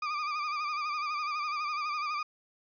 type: tone with vibrato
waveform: 35% pulse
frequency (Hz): 1200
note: D6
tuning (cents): +37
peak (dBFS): -29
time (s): 0.02-2.23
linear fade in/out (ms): 5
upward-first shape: sine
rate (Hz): 12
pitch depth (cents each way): 62
effects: resampled to 11025 Hz